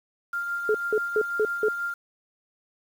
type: tone with tremolo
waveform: sine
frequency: 1396.9 Hz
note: F6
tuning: in tune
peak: -25 dBFS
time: 0.33-1.94 s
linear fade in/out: 5 ms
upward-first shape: triangle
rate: 6.1 Hz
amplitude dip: 40%
type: tone bursts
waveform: sine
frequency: 428.6 Hz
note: A4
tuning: 45 cents flat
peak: -19 dBFS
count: 5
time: 0.69-1.685 s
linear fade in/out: 2 ms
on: 55 ms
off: 180 ms
effects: 8-bit